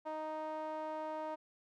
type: tone with band-pass filter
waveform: sawtooth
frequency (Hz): 311.1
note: D#4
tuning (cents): 0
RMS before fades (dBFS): -41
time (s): 0.05-1.36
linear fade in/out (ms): 20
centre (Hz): 790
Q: 6
effects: none